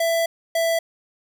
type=tone pair in turn; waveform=square; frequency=665 / 662.6 Hz; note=E5 / E5; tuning=+15 / +9 cents; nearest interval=unison; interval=6 cents; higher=first; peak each=-19 dBFS; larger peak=neither; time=0-0.26 / 0.55-0.79 s; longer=first; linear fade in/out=5 ms; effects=none